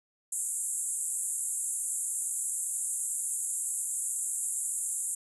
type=band-pass noise; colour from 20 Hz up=pink; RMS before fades=-33 dBFS; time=0.32-5.15 s; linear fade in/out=5 ms; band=7200 to 11000 Hz; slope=96 dB/octave; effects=none